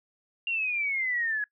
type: exponential sweep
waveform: sine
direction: down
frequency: 2794 to 1667 Hz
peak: -26 dBFS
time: 0.47-1.44 s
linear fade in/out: 2 ms
effects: noise-tail reverb RT60 0.1 s tail -22 dB re dry